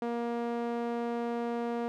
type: tone with band-pass filter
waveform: sawtooth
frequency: 235.9 Hz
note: A#3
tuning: 21 cents sharp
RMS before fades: -33 dBFS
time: 0.02-1.88 s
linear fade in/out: 0 ms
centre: 530 Hz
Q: 1
effects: none